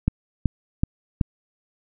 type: click train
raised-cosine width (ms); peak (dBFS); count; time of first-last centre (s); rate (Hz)
5; -6; 4; 0.08-1.212; 2.65
effects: none